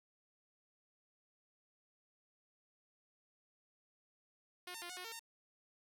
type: tone with pitch steps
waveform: 5% pulse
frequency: 359 / 906 / 349.7 / 729 / 362.6 / 454.9 / 914 Hz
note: F4 / A#5 / F4 / F#5 / F#4 / A#4 / A#5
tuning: +48 / -50 / +2 / -26 / -35 / -42 / -34 cents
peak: -34 dBFS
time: 4.67-5.195 s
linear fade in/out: 5 ms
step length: 75 ms
effects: none